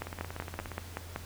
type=two click trains; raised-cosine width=0.5 ms; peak=-24 / -19 dBFS; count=12 / 7; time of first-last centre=0.07-0.717 / 0.02-1.161 s; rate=17 / 5.26 Hz; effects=added 86 Hz sine -44 dBFS peak until 1.25 s + pink hiss -49 dBFS RMS until 1.25 s